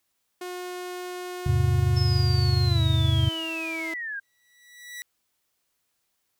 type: tone with pitch glide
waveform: sawtooth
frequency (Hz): 360.5 to 324.9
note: F#4 to E4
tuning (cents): -45 to -25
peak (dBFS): -29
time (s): 0.41-3.94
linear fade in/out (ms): 5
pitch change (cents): -180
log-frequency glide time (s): 2.66-2.82
type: chord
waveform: sine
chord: E augmented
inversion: none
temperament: equal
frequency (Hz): 82.41 / 103.83 / 130.81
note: E2 / G#2 / B#2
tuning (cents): 0 / 0 / 0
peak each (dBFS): -24 / -23 / -23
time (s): 1.46-3.29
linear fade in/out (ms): 5
type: linear sweep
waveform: sine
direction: down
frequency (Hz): 5280 to 1568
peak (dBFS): -30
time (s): 1.96-4.2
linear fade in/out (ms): 10
type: tone with exponential growth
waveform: sawtooth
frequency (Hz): 1949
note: B6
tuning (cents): -23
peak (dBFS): -30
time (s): 4.23-5.02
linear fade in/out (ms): 0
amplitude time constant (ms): 170
effects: white hiss -75 dBFS RMS until 6.39 s